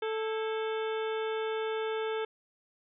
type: harmonic tone with a mistuned harmonic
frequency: 440 Hz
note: A4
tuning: in tune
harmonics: 1 / 2 / 3 / 4 / 5 / 6 / 7 / 8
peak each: -31 / -40 / -42 / -44 / -46 / -50 / -49 / -48 dBFS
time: 0.02-2.25 s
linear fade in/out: 5 ms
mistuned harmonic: 4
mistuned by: -130 cents
effects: none